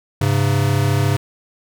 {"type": "tone pair together", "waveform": "square", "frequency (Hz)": [101.4, 135.35], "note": ["G#2", "C#3"], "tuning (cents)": [-41, -41], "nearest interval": "perfect fourth", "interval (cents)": 500, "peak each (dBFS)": -18, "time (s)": [0.21, 1.17], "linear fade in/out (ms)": 5, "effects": []}